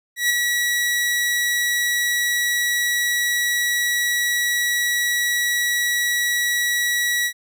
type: tone with ADSR envelope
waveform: sawtooth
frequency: 1932 Hz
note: B6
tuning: 39 cents flat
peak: -11 dBFS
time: 0.16-7.33 s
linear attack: 140 ms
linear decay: 7 ms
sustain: -4 dB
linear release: 74 ms
effects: none